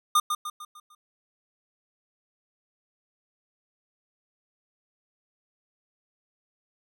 square tone with echo, 1215 Hz, D#6, 42 cents flat, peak -18 dBFS, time 0.15-0.2 s, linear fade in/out 5 ms, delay 150 ms, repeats 5, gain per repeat -7 dB, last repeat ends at 0.95 s, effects none

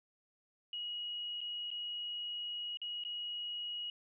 sine tone with dropouts, 2900 Hz, F#7, 35 cents flat, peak -38 dBFS, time 0.73-3.9 s, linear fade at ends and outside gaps 2 ms, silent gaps 1.407-1.413 / 1.705-1.713 / 2.772-2.816 / 3.038-3.049 s, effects none

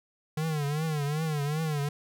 square tone with vibrato, 151.4 Hz, D#3, 47 cents flat, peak -28 dBFS, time 0.37-1.89 s, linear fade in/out 5 ms, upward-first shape triangle, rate 2.6 Hz, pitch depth 130 cents each way, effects none

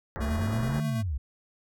pink low-pass noise, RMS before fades -36 dBFS, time 0.16-0.8 s, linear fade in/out 0 ms, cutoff 1900 Hz, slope 96 dB/octave
sine linear two-way sweep, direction up then down, 58.27 to 155.5 to 58.27 Hz, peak -27 dBFS, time 0.19-1.18 s, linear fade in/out 10 ms, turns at 0.84 s
square tone with tremolo, 222.6 Hz, A3, 20 cents sharp, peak -31 dBFS, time 0.2-1.03 s, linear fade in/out 20 ms, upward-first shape square, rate 9.3 Hz, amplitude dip 25%
effects none

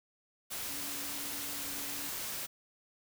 sine tone in noise, 283.5 Hz, C#4, 39 cents sharp, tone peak -50 dBFS, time 0.69-2.1 s, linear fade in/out 20 ms, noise white, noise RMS -39 dBFS, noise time 0.5-2.47 s, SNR -14 dB, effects none

